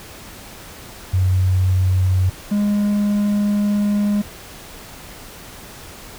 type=tone pair in turn; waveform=sine / triangle; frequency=92.9 / 205.8 Hz; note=F#2 / G#3; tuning=+7 / -16 cents; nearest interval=octave + major second; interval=1377 cents; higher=second; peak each=-13 dBFS; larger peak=neither; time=1.13-2.3 / 2.51-4.22 s; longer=second; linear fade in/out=10 ms; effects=pink hiss -38 dBFS RMS until 6.18 s